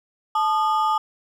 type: ring-modulated tone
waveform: triangle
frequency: 1047 Hz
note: C6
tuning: 1 cent sharp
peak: -13 dBFS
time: 0.35-0.98 s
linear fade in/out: 5 ms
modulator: 177 Hz
effects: none